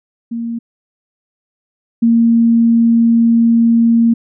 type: tone pair in turn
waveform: sine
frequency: 232.3 / 231.2 Hz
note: A#3 / A#3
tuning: -6 / -14 cents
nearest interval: unison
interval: 8 cents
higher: first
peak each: -18 / -7 dBFS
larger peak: second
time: 0.31-0.59 / 2.02-4.14 s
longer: second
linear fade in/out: 10 ms
effects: none